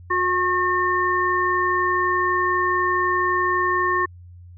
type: harmonic tone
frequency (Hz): 362.4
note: F#4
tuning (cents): -36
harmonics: 1 / 3 / 5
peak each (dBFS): -25 / -20 / -23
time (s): 0.1-4.06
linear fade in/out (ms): 10
effects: added 88 Hz sine -40 dBFS peak until 4.57 s